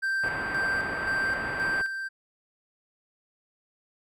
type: tone with tremolo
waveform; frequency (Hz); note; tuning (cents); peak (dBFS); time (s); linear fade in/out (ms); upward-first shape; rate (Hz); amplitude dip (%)
triangle; 1568; G6; 0; -23; 0.02-2.09; 20; square; 1.9; 50
type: low-pass noise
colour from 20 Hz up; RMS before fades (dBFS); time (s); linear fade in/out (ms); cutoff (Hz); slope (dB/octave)
white; -35; 0.23-1.82; 10; 1800; 24
effects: none

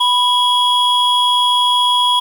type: tone pair together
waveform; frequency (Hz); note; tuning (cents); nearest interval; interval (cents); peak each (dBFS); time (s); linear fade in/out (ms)
triangle; 987 / 3318; B5 / G#7; -1 / -2; octave + major sixth; 2099; -12; 0-2.2; 10
effects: 7-bit

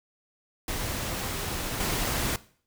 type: noise with level steps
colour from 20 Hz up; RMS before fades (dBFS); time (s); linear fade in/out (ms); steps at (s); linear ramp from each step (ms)
pink; -32 / -28; 0.68-2.36; 2; 1.8; 5
effects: noise-tail reverb RT60 0.5 s tail -19 dB re dry

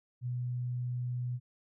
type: tone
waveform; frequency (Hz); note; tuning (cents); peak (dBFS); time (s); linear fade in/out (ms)
sine; 123.47; B2; 0; -32; 0.21-1.4; 50
effects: none

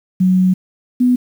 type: tone pair in turn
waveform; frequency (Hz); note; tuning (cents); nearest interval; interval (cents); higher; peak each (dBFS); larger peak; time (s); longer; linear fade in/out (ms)
sine; 185 / 248.4; F#3 / B3; 0 / +10; perfect fourth; 510; second; -9; neither; 0.2-0.54 / 1-1.16; first; 10
effects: 7-bit

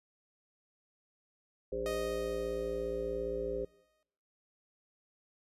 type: harmonic tone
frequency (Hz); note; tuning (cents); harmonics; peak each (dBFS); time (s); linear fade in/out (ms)
57.4; A#1; -26; 1 / 3 / 5 / 7 / 9 / 10; -44 / -49 / -47 / -37 / -37 / -48; 1.72-3.65; 5
type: tone with exponential decay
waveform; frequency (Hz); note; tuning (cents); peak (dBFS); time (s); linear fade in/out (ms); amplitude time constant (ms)
sawtooth; 622.3; D#5; 0; -32; 1.86-4.03; 1; 470
effects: noise-tail reverb RT60 0.8 s tail -24 dB re dry + resampled to 32000 Hz

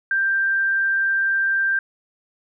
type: tone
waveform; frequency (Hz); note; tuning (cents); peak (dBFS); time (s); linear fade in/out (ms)
sine; 1578; G6; +11; -17; 0.11-1.79; 2
effects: none

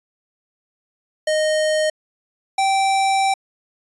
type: tone pair in turn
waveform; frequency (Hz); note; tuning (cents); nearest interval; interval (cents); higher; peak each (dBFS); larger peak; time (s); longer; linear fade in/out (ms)
square; 619 / 778.1; D#5 / G5; -9 / -13; major third; 396; second; -17 / -16; second; 1.27-1.9 / 2.58-3.34; second; 5
effects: resampled to 24000 Hz

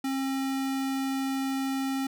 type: tone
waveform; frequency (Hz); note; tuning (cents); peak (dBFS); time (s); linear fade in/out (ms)
square; 268.7; C4; +46; -28; 0.04-2.07; 5
effects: none

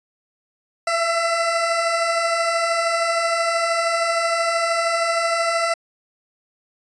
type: beating tone pair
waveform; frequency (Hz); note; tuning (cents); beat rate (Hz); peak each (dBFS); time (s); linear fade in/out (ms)
20% pulse; 659.3 / 672.3; E5 / E5; 0 / +34; 13; -22 / -14; 0.87-5.74; 5
effects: resampled to 22050 Hz

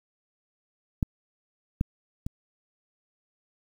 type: clicks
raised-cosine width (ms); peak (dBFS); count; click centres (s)
5; -11 / -11 / -19; 3; 1.028 / 1.811 / 2.265
effects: 8-bit

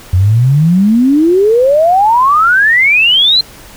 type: exponential sweep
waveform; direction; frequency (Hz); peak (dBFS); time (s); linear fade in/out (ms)
sine; up; 87.31 to 4186; -5; 0.13-3.41; 5
effects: pink hiss -35 dBFS RMS until 3.76 s

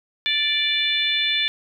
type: harmonic tone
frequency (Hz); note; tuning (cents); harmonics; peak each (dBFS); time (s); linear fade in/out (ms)
586; D5; -4; 3 / 4 / 5 / 6 / 7; -28 / -25 / -28 / -21 / -33; 0.26-1.48; 0
effects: 9-bit

